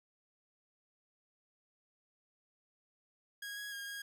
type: tone with pitch steps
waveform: sawtooth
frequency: 1643 / 1662 / 1623 / 1636 Hz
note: G#6 / G#6 / G#6 / G#6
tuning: -19 / +1 / -40 / -26 cents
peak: -38 dBFS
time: 3.42-4.02 s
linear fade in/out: 5 ms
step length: 150 ms
effects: none